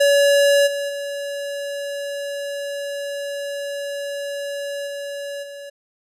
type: tone with level steps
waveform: square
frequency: 567 Hz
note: C#5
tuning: 39 cents sharp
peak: -13 / -23 / -26 / -28 / -34 dBFS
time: 0-5.7 s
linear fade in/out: 10 ms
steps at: 0.66 / 0.88 / 4.86 / 5.42 s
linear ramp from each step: 20 ms
effects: low-pass 12000 Hz 12 dB/octave